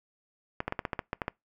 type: clicks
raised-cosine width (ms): 0.5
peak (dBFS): -15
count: 10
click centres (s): 0.604 / 0.68 / 0.724 / 0.792 / 0.852 / 0.932 / 0.992 / 1.131 / 1.218 / 1.281
effects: noise-tail reverb RT60 0.2 s tail -25 dB re dry